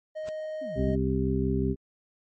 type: tone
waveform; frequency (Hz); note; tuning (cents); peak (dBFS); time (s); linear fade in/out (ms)
triangle; 622.3; D#5; 0; -30; 0.15-0.96; 20
type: noise with exponential growth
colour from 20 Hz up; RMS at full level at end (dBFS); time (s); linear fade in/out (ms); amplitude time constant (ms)
pink; -40; 0.21-0.29; 0; 16
type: linear two-way sweep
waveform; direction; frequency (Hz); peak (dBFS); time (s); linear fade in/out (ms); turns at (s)
sine; down then up; 289.3 to 39.39 to 289.3; -38; 0.61-0.93; 10; 0.85
type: harmonic tone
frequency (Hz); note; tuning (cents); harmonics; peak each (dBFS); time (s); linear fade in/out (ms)
65.41; C2; 0; 1 / 2 / 3 / 4 / 6; -30 / -30 / -30 / -30 / -30; 0.75-1.76; 50
effects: MP3 32 kbps